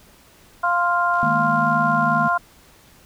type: harmonic tone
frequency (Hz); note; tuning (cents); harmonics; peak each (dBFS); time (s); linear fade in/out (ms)
349.2; F4; 0; 2 / 3 / 4; -22 / -20 / -21; 0.63-2.38; 10
type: click train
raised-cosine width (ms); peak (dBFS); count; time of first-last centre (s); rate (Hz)
0.2; -29; 75; 1.14-2.289; 64.4
type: chord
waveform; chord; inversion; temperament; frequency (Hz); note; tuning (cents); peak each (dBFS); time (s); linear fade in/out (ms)
sine; D# suspended fourth; none; equal with one note detuned; 155.56 / 210.7 / 233.1; D#3 / G#3 / A#3; 0 / +25 / 0; -26 / -28 / -25; 1.23-2.28; 0
effects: pink hiss -51 dBFS RMS until 3.05 s